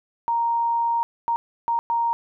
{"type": "tone bursts at uneven times", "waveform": "sine", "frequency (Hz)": 932.3, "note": "A#5", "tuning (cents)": 0, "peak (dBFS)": -19, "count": 4, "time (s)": [[0.28, 1.03], [1.28, 1.36], [1.68, 1.79], [1.9, 2.13]], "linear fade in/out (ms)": 0, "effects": []}